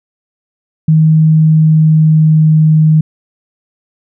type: tone with pitch glide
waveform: sine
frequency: 157.6 to 156.15 Hz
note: D#3 to D#3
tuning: +23 to +7 cents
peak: -4 dBFS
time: 0.88-3.01 s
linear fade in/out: 5 ms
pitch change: -16 cents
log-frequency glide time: 1.18-2.55 s
effects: none